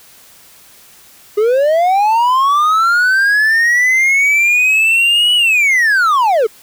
triangle linear two-way sweep, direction up then down, 404.6 to 2960 to 404.6 Hz, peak -7 dBFS, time 1.37-6.47 s, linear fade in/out 10 ms, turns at 5.35 s, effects white hiss -43 dBFS RMS until 6.62 s

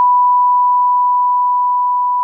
sine tone with level ramp, 987.8 Hz, B5, in tune, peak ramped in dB -7 to -12 dBFS, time 0-2.23 s, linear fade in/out 0 ms, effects none

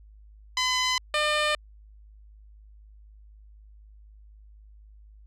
10% pulse tone pair in turn, 1013 / 602.3 Hz, B5 / D5, +44 / +44 cents, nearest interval major sixth, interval 900 cents, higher first, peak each -14 dBFS, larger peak neither, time 0.57-0.98 / 1.14-1.55 s, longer neither, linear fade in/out 2 ms, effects added 52 Hz sine -48 dBFS peak until 5.26 s + low-pass 7000 Hz 12 dB/octave

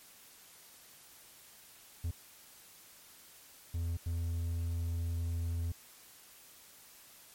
triangle tone bursts at uneven times, 84.4 Hz, E2, 41 cents sharp, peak -30 dBFS, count 3, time 2.04-2.11 / 3.74-3.97 / 4.06-5.72 s, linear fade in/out 5 ms, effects white hiss -57 dBFS RMS until 7.34 s + MP3 64 kbps

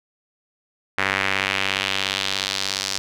sawtooth tone with band-pass filter sweep, 97 Hz, G2, 18 cents flat, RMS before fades -24 dBFS, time 0.98-2.98 s, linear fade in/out 0 ms, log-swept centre 1900 to 5200 Hz, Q 1.9, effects none

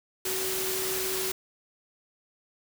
sine tone in noise, 377.4 Hz, F#4, 34 cents sharp, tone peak -33 dBFS, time 0.25-1.32 s, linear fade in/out 5 ms, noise white, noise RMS -31 dBFS, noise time 0.25-1.32 s, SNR -5 dB, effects none

